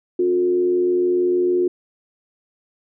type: tone with frequency modulation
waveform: sine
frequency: 359 Hz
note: F4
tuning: 48 cents sharp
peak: -15 dBFS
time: 0.19-1.68 s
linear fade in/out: 5 ms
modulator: 86.5 Hz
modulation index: 0.41
effects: none